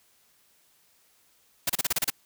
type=noise bursts; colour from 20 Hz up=white; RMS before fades=-25 dBFS; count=8; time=1.67-2.102 s; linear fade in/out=5 ms; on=26 ms; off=32 ms; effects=white hiss -64 dBFS RMS until 2.25 s